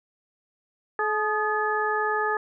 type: harmonic tone with a mistuned harmonic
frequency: 428.3 Hz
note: A4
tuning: 47 cents flat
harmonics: 1 / 2 / 3 / 4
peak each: -28 / -28 / -28 / -28 dBFS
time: 0.99-2.37 s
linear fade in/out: 2 ms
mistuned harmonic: 3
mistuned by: -56 cents
effects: none